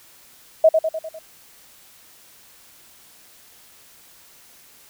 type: tone with echo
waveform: sine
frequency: 639 Hz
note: D#5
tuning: 46 cents sharp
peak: -8 dBFS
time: 0.64-0.69 s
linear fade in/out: 5 ms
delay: 100 ms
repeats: 5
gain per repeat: -5 dB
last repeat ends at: 1.19 s
effects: white hiss -50 dBFS RMS until 4.89 s